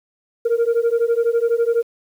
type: beating tone pair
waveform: sine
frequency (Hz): 460.3 / 472.3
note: A#4 / A#4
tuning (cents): -22 / +23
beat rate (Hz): 12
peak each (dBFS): -16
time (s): 0.45-1.83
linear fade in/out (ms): 10
effects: tanh soft clip ceiling -12 dBFS + 8-bit